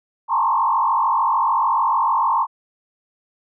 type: tone with frequency modulation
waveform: sine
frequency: 990 Hz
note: B5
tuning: 4 cents sharp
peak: -15 dBFS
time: 0.28-2.47 s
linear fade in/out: 50 ms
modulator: 46.8 Hz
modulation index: 2.7
effects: none